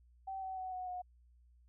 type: tone with pitch steps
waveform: sine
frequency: 770 / 758.5 / 747.2 / 736.1 / 725.1 Hz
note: G5 / F#5 / F#5 / F#5 / F#5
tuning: -31 / +43 / +17 / -9 / -35 cents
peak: -39 dBFS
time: 0.27-1.02 s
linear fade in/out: 10 ms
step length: 150 ms
effects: added 60 Hz sine -62 dBFS peak until 1.68 s